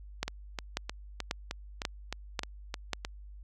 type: two click trains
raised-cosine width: 0.2 ms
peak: -17 / -13 dBFS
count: 10 / 6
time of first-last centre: 0.28-3.049 / 0.23-2.933 s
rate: 3.25 / 1.85 Hz
effects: added 50 Hz sine -45 dBFS peak until 3.43 s